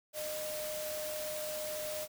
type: tone in noise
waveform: sine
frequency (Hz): 612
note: D#5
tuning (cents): -29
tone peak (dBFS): -38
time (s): 0.13-2.08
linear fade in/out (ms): 50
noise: white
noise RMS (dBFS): -42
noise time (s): 0.13-2.08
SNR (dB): +1
effects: none